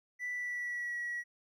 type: tone with pitch glide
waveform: triangle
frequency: 1975.5 to 1923.7 Hz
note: B6 to B6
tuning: 0 to -46 cents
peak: -32 dBFS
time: 0.19-1.24 s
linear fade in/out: 50 ms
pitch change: -46 cents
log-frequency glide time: 0.31-0.97 s
effects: tanh soft clip ceiling -31 dBFS